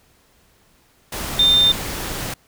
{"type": "tone in noise", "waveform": "sine", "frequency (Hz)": 3600, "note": "A7", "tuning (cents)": 39, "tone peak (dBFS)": -11, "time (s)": [1.39, 1.72], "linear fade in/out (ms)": 5, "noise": "pink", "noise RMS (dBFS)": -27, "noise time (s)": [1.12, 2.34], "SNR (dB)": 13, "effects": ["pink hiss -57 dBFS RMS until 2.47 s"]}